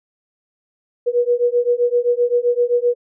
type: beating tone pair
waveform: sine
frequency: 480 / 487.7 Hz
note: B4 / B4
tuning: -49 / -22 cents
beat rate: 7.7 Hz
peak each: -17 dBFS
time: 1.06-2.95 s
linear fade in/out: 20 ms
effects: none